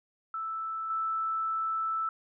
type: tone with level steps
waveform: sine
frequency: 1318.5 Hz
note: E6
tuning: in tune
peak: -32 / -28 dBFS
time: 0.34-2.09 s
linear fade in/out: 2 ms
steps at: 0.9 s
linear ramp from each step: 2 ms
effects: none